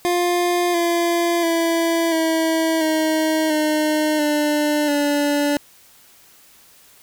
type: tone with pitch steps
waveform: 25% pulse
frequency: 351.8 / 342.2 / 332.8 / 323.7 / 314.9 / 306.3 / 297.9 / 289.7 Hz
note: F4 / F4 / E4 / E4 / D#4 / D#4 / D4 / D4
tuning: +13 / -35 / +17 / -31 / +21 / -27 / +25 / -24 cents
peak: -13 dBFS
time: 0.05-5.57 s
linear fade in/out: 0 ms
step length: 690 ms
effects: white hiss -50 dBFS RMS until 7.02 s